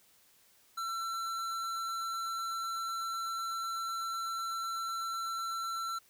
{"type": "tone with hard clipping", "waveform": "triangle", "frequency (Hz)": 1346, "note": "E6", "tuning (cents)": 36, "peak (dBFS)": -36, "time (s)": [0.77, 5.99], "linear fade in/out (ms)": 10, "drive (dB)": 18, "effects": ["white hiss -65 dBFS RMS until 6.09 s"]}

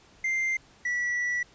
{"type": "tone pair in turn", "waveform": "triangle", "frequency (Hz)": [2093, 1950.4], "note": ["C7", "B6"], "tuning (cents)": [0, -22], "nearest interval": "minor second", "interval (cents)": 122, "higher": "first", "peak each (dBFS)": [-23, -24], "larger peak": "first", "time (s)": [[0.24, 0.57], [0.85, 1.43]], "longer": "second", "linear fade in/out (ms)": 5, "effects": ["pink hiss -57 dBFS RMS until 1.54 s", "resampled to 16000 Hz"]}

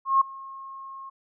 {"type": "tone with ADSR envelope", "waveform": "sine", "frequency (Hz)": 1079, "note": "C#6", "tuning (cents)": -47, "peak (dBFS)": -14, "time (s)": [0.05, 1.1], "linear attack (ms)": 160, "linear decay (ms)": 7, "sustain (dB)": -23, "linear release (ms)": 13, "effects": []}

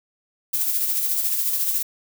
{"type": "noise with tremolo", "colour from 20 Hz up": "violet", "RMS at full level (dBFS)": -21, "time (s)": [0.53, 1.83], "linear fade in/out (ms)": 10, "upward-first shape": "sine", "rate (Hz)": 14, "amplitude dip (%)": 40, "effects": []}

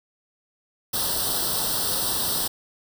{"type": "noise with comb filter", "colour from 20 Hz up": "white", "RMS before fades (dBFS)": -25, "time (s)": [0.93, 2.48], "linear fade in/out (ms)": 10, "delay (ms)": 0.22, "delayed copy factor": 0.9, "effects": []}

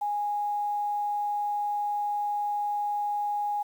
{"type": "tone with quantisation", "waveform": "sine", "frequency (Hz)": 826, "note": "G#5", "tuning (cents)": -10, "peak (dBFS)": -26, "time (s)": [0.01, 3.63], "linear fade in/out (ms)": 10, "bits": 9, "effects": []}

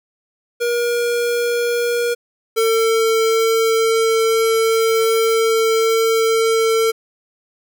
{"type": "tone pair in turn", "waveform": "square", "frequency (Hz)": [476.5, 449.8], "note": ["A#4", "A4"], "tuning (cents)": [38, 38], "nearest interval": "minor second", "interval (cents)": 100, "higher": "first", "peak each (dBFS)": [-17, -14], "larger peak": "second", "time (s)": [[0.6, 2.15], [2.56, 6.92]], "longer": "second", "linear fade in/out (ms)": 20, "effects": []}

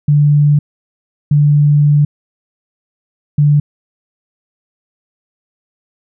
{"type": "tone bursts at uneven times", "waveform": "sine", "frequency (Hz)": 146.7, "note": "D3", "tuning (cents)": -2, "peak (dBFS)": -6, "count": 3, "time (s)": [[0.08, 0.59], [1.31, 2.05], [3.38, 3.6]], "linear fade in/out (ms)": 5, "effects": []}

